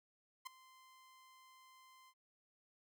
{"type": "tone with ADSR envelope", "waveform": "sawtooth", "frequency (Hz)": 1039, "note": "C6", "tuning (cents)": -12, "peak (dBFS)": -38, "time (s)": [0.45, 2.14], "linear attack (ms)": 18, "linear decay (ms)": 6, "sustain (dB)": -20, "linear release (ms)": 57, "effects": []}